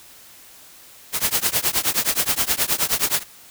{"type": "noise with tremolo", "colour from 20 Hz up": "white", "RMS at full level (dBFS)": -17, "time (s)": [1.12, 3.24], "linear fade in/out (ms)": 50, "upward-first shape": "triangle", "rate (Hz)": 9.5, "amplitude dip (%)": 100, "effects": ["white hiss -46 dBFS RMS until 3.5 s"]}